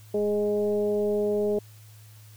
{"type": "tone with frequency modulation", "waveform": "sine", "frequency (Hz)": 415.3, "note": "G#4", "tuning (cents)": 0, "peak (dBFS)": -22, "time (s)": [0.14, 1.59], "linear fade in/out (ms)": 5, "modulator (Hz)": 207, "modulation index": 0.78, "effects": ["added 107 Hz sine -47 dBFS peak until 2.36 s", "white hiss -56 dBFS RMS until 2.36 s"]}